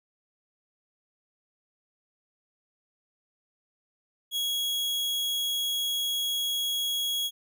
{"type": "tone", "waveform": "40% pulse", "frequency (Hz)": 3322, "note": "G#7", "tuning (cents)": 0, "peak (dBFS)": -26, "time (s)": [4.31, 7.31], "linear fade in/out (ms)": 50, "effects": []}